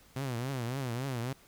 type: tone with vibrato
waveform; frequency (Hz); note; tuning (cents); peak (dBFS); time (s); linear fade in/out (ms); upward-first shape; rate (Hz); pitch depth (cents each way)
sawtooth; 126.8; B2; +46; -29; 0.16-1.33; 5; triangle; 3.6; 190
effects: pink hiss -60 dBFS RMS until 1.47 s